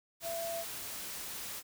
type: tone in noise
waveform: sine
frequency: 671 Hz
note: E5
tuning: 31 cents sharp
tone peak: -36 dBFS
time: 0.22-0.65 s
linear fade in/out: 50 ms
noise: white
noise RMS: -42 dBFS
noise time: 0.2-1.63 s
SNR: +3 dB
effects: none